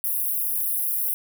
white high-pass noise, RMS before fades -25 dBFS, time 0.04-1.14 s, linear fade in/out 0 ms, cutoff 10000 Hz, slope 96 dB/octave, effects none

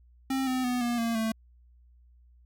square tone with pitch steps, 266.1 / 256.7 / 247.7 / 239 / 230.6 / 222.5 Hz, C4 / C4 / B3 / A#3 / A#3 / A3, +29 / -33 / +5 / +43 / -19 / +20 cents, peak -27 dBFS, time 0.3-1.32 s, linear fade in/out 5 ms, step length 170 ms, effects added 60 Hz sine -55 dBFS peak until 2.45 s

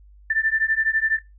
sine beating tone pair, 1769 / 1781 Hz, A6 / A6, +9 / +21 cents, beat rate 12 Hz, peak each -22 dBFS, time 0.3-1.19 s, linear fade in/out 5 ms, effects noise-tail reverb RT60 0.2 s tail -19 dB re dry + added 50 Hz sine -46 dBFS peak until 1.38 s

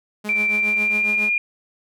sawtooth tone with tremolo, 210 Hz, G#3, 19 cents sharp, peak -23 dBFS, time 0.24-1.3 s, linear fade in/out 10 ms, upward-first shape triangle, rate 7.3 Hz, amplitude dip 85%
sine tone with pitch glide, 2349 to 2416 Hz, D7 to D7, 0 to +48 cents, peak -17 dBFS, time 0.29-1.38 s, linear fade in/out 2 ms, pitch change +48 cents, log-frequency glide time 0.49-1.27 s
effects none

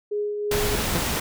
sine tone with tremolo, 415.3 Hz, G#4, in tune, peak -22 dBFS, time 0.11-0.76 s, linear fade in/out 10 ms, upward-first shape triangle, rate 3 Hz, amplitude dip 40%
pink noise, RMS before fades -25 dBFS, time 0.51-1.2 s, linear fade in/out 5 ms
sawtooth tone with exponential decay, 169.3 Hz, E3, 46 cents sharp, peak -16 dBFS, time 0.95-1.1 s, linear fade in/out 5 ms, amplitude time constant 31 ms
effects none

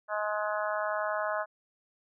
harmonic tone, 210.7 Hz, G#3, 25 cents sharp, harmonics 3 / 4 / 5 / 6 / 7 / 8, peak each -32 / -38 / -36 / -37 / -37 / -41 dBFS, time 0.08-1.46 s, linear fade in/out 50 ms, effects none

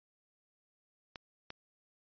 clicks, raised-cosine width 0.2 ms, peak -25 dBFS, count 2, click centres 1.158 / 1.504 s, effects resampled to 11025 Hz

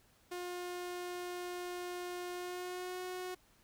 sawtooth tone with pitch glide, 356.5 to 365.5 Hz, F4 to F#4, +36 to -21 cents, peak -36 dBFS, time 0.31-3.35 s, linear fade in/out 10 ms, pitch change +43 cents, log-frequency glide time 2.32-3.01 s, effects pink hiss -68 dBFS RMS until 3.63 s

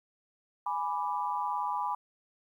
sine chord, G# diminished, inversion none, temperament equal, 830.6 / 987.8 / 1174.7 Hz, G#5 / B5 / D6, 0 / 0 / 0 cents, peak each -34 / -32 / -37 dBFS, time 0.66-1.95 s, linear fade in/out 5 ms, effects 11-bit

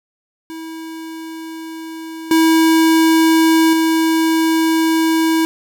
square tone with level steps, 323.5 Hz, E4, 32 cents flat, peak -28 / -10 / -13 dBFS, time 0.5-5.45 s, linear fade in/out 0 ms, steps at 2.31 / 3.73 s, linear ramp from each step 2 ms, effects none

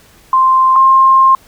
sine tone pair in turn, 1046.5 / 1061.1 Hz, C6 / C6, 0 / +24 cents, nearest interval unison, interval 24 cents, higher second, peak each -6 / -4 dBFS, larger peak second, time 0.33-0.76 / 0.76-1.35 s, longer second, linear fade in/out 2 ms, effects pink hiss -45 dBFS RMS until 1.47 s

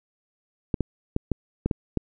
clicks, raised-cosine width 3 ms, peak -10 dBFS, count 7, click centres 0.742 / 0.807 / 1.164 / 1.317 / 1.66 / 1.712 / 1.973 s, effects none

